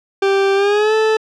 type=tone with pitch glide; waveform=40% pulse; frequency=392 to 437.5 Hz; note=G4 to A4; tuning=0 to -10 cents; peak=-11 dBFS; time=0.22-1.17 s; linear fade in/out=5 ms; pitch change=+190 cents; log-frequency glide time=0.55-0.94 s; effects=low-pass 4000 Hz 12 dB/octave